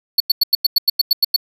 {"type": "tone bursts", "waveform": "square", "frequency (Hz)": 4435, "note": "C#8", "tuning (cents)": 0, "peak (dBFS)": -10, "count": 11, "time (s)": [0.18, 1.363], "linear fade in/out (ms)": 5, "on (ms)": 23, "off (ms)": 93, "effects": []}